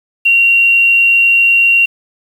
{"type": "tone with quantisation", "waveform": "sine", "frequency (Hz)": 2754, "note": "F7", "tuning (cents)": -25, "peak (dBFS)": -6, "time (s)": [0.25, 1.86], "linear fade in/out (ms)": 10, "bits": 6, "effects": []}